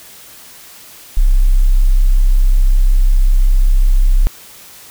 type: tone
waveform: sine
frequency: 32.7 Hz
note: C1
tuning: in tune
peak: -6 dBFS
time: 1.17-4.27 s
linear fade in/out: 0 ms
effects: white hiss -38 dBFS RMS until 4.9 s